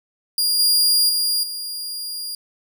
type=tone with level steps; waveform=sawtooth; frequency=4827 Hz; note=D8; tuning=47 cents sharp; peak=-14 / -11 / -15 / -24 dBFS; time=0.38-2.35 s; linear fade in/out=2 ms; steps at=0.59 / 1.09 / 1.43 s; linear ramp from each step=5 ms; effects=none